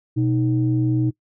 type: tone pair together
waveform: sine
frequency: 123.8 / 312.3 Hz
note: B2 / D#4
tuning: +5 / +7 cents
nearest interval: octave + major third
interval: 1602 cents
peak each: -18 / -20 dBFS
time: 0.16-1.11 s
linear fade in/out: 20 ms
effects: noise-tail reverb RT60 0.1 s tail -21 dB re dry + tanh soft clip ceiling -9 dBFS